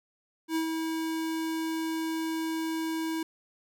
square tone with ADSR envelope, 322.6 Hz, E4, 37 cents flat, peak -26 dBFS, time 0.48-3.23 s, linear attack 77 ms, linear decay 100 ms, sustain -4 dB, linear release 4 ms, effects none

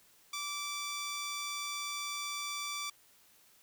10% pulse tone, 1164 Hz, D6, 16 cents flat, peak -28 dBFS, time 0.33-2.9 s, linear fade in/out 5 ms, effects white hiss -64 dBFS RMS until 3.62 s

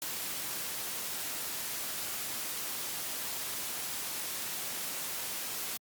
white noise, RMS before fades -37 dBFS, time 0.02-5.77 s, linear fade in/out 0 ms, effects high-pass 100 Hz 12 dB/octave + Opus 48 kbps

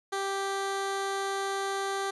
15% pulse tone, 392 Hz, G4, in tune, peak -23 dBFS, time 0.12-2.11 s, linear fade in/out 10 ms, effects resampled to 24000 Hz

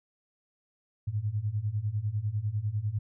sine beating tone pair, 100 / 110 Hz, G2 / A2, +35 / 0 cents, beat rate 10 Hz, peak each -32 / -30 dBFS, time 1.07-2.99 s, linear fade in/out 10 ms, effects none

